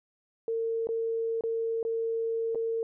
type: tone with dropouts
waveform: sine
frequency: 454.7 Hz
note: A#4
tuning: 43 cents flat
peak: -27 dBFS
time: 0.48-2.83 s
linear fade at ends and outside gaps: 1 ms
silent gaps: 0.871-0.889 / 1.409-1.437 / 1.829-1.85 / 2.548-2.555 s
effects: none